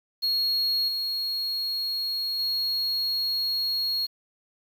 triangle tone with level steps, 4300 Hz, C8, 47 cents sharp, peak -21 / -25 / -23 dBFS, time 0.22-4.07 s, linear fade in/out 20 ms, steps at 0.88 / 2.39 s, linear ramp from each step 5 ms, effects 8-bit

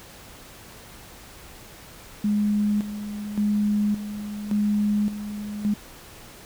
sine tone with tremolo, 208 Hz, G#3, 3 cents sharp, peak -19 dBFS, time 2.24-5.74 s, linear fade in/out 5 ms, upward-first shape square, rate 0.88 Hz, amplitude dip 70%, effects pink hiss -45 dBFS RMS until 6.45 s

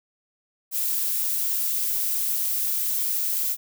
violet noise, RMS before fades -25 dBFS, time 0.71-3.57 s, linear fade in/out 50 ms, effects none

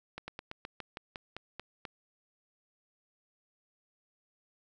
slowing click train, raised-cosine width 0.3 ms, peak -24 dBFS, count 11, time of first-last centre 0.18-1.852 s, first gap 100 ms, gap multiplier 1.11, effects none

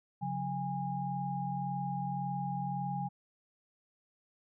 sine tone cluster, 138.8 / 180.6 / 817 Hz, C#3 / F#3 / G#5, +3 / -42 / -29 cents, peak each -38 / -38 / -36 dBFS, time 0.21-3.09 s, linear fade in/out 20 ms, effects none

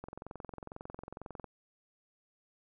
click train, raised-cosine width 1 ms, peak -29 dBFS, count 32, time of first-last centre 0.04-1.443 s, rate 22.1 Hz, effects none

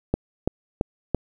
click train, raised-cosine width 2 ms, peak -7 dBFS, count 4, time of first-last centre 0.14-1.147 s, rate 2.98 Hz, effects 8-bit

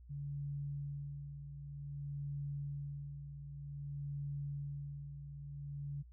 sine tone with tremolo, 142.5 Hz, C#3, 48 cents sharp, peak -38 dBFS, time 0.09-6.03 s, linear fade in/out 20 ms, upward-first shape sine, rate 0.53 Hz, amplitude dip 60%, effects added 60 Hz sine -54 dBFS peak until 6.12 s

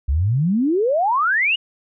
sine exponential sweep, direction up, 63.3 to 2960 Hz, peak -15 dBFS, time 0.08-1.56 s, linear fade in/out 10 ms, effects none

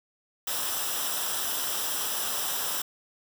white noise with comb filter, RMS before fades -30 dBFS, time 0.47-2.82 s, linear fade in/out 5 ms, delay 0.45 ms, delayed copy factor -0.65, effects none

